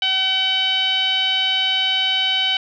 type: tone with low-pass filter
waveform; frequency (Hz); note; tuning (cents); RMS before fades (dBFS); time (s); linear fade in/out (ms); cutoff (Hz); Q
10% pulse; 760; F#5; +46; -19; 0.02-2.57; 2; 3300; 8.9
effects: none